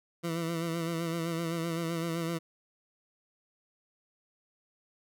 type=tone with vibrato; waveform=20% pulse; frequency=166.5 Hz; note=E3; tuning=18 cents sharp; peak=-26 dBFS; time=0.23-2.39 s; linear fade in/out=20 ms; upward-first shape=sine; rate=7.8 Hz; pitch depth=43 cents each way; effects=none